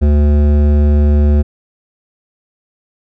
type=tone with hard clipping; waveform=sine; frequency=73.42 Hz; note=D2; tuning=in tune; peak=-9 dBFS; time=0.01-1.43 s; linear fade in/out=20 ms; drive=13 dB; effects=none